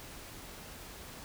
silence, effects pink hiss -48 dBFS RMS until 1.24 s

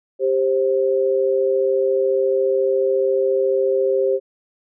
sine tone pair together, 394 / 528.2 Hz, G4 / C5, +9 / +16 cents, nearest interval perfect fourth, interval 507 cents, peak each -18 dBFS, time 0.19-4.2 s, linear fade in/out 50 ms, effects none

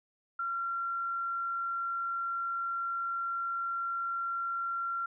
sine tone, 1371 Hz, F6, 32 cents flat, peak -31 dBFS, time 0.39-5.06 s, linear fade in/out 5 ms, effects none

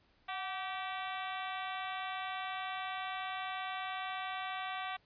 harmonic tone with a mistuned harmonic, 385.5 Hz, G4, 29 cents flat, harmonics 2 / 3 / 4 / 5 / 6 / 7 / 8 / 9 / 10, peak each -41 / -43 / -47 / -47 / -48 / -49 / -53 / -50 / -55 dBFS, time 0.28-4.97 s, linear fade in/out 10 ms, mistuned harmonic 2, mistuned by -60 cents, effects pink hiss -70 dBFS RMS until 5.05 s + resampled to 11025 Hz

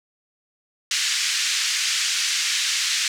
white band-pass noise, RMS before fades -23 dBFS, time 0.91-3.08 s, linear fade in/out 2 ms, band 1700 to 6800 Hz, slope 24 dB/octave, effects none

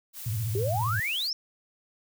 blue noise, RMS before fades -40 dBFS, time 0.13-1.31 s, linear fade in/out 50 ms
sine tone with vibrato, 110 Hz, A2, in tune, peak -27 dBFS, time 0.26-1 s, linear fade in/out 5 ms, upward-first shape sine, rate 15 Hz, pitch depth 170 cents each way
sine exponential sweep, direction up, 370 to 5588 Hz, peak -27 dBFS, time 0.55-1.33 s, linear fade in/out 2 ms
effects none

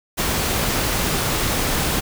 pink noise, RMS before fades -21 dBFS, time 0.17-2.01 s, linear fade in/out 20 ms, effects none

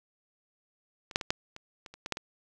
clicks, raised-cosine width 0.2 ms, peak -26 / -7 / -18 / -9 / -26 / -27 / -30 / -19 / -12 / -20 dBFS, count 10, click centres 1.112 / 1.159 / 1.212 / 1.305 / 1.564 / 1.862 / 1.94 / 2.061 / 2.123 / 2.171 s, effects none

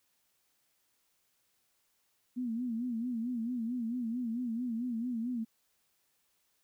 sine tone with vibrato, 237.5 Hz, A#3, 33 cents sharp, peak -32 dBFS, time 2.36-5.45 s, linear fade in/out 20 ms, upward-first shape sine, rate 4.5 Hz, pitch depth 110 cents each way, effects white hiss -75 dBFS RMS until 6.63 s

